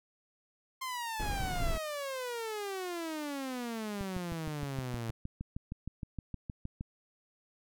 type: exponential sweep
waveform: sawtooth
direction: down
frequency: 1059 to 111.2 Hz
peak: -32 dBFS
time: 0.81-5.11 s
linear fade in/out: 10 ms
type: noise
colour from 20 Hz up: brown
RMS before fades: -34 dBFS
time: 1.19-1.78 s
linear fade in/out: 10 ms
type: click train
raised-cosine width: 5 ms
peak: -26 dBFS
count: 19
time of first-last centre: 4.01-6.809 s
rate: 6.43 Hz
effects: none